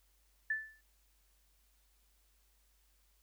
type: tone with exponential decay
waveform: sine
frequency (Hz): 1755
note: A6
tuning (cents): -5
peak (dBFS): -29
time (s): 0.5-0.81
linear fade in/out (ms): 5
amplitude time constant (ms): 67
effects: added 50 Hz sine -70 dBFS peak until 3.22 s + white hiss -74 dBFS RMS until 3.22 s